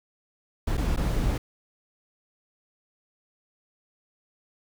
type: noise with dropouts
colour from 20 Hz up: brown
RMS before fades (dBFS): -25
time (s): 0.67-1.38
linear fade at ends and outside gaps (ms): 5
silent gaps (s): 0.771-0.776 / 0.963-0.972
effects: none